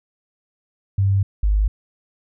sine tone pair in turn, 98.1 / 51.21 Hz, G2 / G#1, +2 / -24 cents, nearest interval major seventh, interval 1126 cents, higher first, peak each -14 dBFS, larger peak neither, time 0.98-1.23 / 1.43-1.68 s, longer neither, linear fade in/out 5 ms, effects none

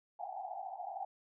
white band-pass noise, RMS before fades -43 dBFS, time 0.19-1.05 s, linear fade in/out 5 ms, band 700 to 810 Hz, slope 96 dB/octave, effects none

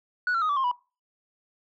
sine tone with pitch steps, 1470 / 1355.8 / 1250.5 / 1153.3 / 1063.7 / 981.1 Hz, F#6 / E6 / D#6 / D6 / C6 / B5, -12 / +48 / +8 / -32 / +28 / -12 cents, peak -20 dBFS, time 0.27-0.714 s, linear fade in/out 2 ms, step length 74 ms, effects noise-tail reverb RT60 0.3 s tail -22 dB re dry + tanh soft clip ceiling -21 dBFS

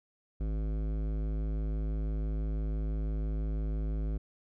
sine tone with hard clipping, 53 Hz, G#1, 36 cents sharp, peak -32 dBFS, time 0.4-4.18 s, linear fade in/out 10 ms, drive 15 dB, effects none

